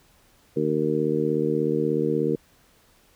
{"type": "harmonic tone", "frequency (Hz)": 76.6, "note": "D#2", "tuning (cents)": -27, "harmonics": [2, 3, 4, 5, 6], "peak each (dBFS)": [-29, -29, -27, -27, -25], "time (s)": [0.56, 2.36], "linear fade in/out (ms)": 10, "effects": ["pink hiss -59 dBFS RMS until 3.15 s"]}